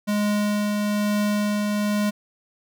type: tone with tremolo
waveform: square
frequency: 207.7 Hz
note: G#3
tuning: in tune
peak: -20 dBFS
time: 0.07-2.11 s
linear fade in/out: 20 ms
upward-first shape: triangle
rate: 1.1 Hz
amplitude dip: 25%
effects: none